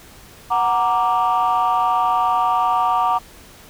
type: chord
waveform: sine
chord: Gb augmented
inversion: none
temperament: equal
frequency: 740 / 932.3 / 1174.7 Hz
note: Gb5 / Bb5 / D6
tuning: 0 / 0 / 0 cents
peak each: -18 dBFS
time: 0.5-3.19 s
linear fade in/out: 20 ms
effects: tanh soft clip ceiling -10 dBFS + pink hiss -44 dBFS RMS until 3.69 s